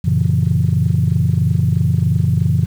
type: chord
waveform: sine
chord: F# dominant seventh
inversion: none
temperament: just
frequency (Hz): 92.5 / 115.62 / 138.75 / 166.5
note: F#2 / A#2 / C#3 / E3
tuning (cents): 0 / -14 / +2 / +18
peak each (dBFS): -17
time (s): 0.04-2.66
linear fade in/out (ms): 10
effects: tanh soft clip ceiling -4 dBFS + 7-bit